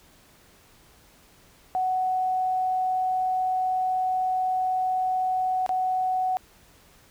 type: tone with dropouts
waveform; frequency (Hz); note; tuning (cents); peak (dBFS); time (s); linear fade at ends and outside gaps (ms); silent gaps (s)
sine; 744; F#5; +9; -22; 1.75-6.37; 0; 5.663-5.692
effects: pink hiss -56 dBFS RMS until 7.1 s